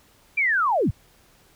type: linear sweep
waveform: sine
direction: down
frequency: 2406 to 52.1 Hz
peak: -18 dBFS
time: 0.37-0.91 s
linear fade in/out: 10 ms
effects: pink hiss -57 dBFS RMS until 1.55 s